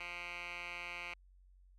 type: tone with band-pass filter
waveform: 10% pulse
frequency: 174.61 Hz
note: F3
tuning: in tune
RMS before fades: -45 dBFS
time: 0-1.14 s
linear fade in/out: 5 ms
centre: 2200 Hz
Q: 3.9
effects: added 46 Hz sine -60 dBFS peak until 1.78 s